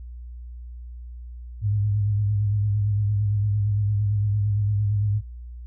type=tone with vibrato; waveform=sine; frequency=103.3 Hz; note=G#2; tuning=9 cents flat; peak=-19 dBFS; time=1.61-5.22 s; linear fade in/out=50 ms; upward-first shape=sine; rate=8.8 Hz; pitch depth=47 cents each way; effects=added 60 Hz sine -35 dBFS peak until 5.66 s